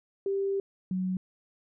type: tone pair in turn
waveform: sine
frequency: 393.1 / 185.52 Hz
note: G4 / F#3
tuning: +5 / +5 cents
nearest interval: octave + minor second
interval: 1300 cents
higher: first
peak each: -26 / -27 dBFS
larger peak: first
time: 0.26-0.6 / 0.91-1.17 s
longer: first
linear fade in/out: 2 ms
effects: none